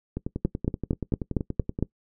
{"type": "two click trains", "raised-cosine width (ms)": 3, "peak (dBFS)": [-16, -10], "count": [18, 7], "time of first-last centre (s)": [[0.17, 1.789], [0.45, 1.826]], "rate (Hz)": [10.5, 4.36], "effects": ["noise-tail reverb RT60 0.1 s tail -21 dB re dry"]}